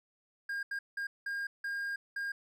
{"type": "tone bursts at uneven times", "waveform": "triangle", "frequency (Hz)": 1615, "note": "G#6", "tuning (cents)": -49, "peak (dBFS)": -32, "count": 6, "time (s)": [[0.49, 0.63], [0.71, 0.79], [0.97, 1.07], [1.26, 1.47], [1.64, 1.96], [2.16, 2.32]], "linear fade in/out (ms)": 5, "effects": []}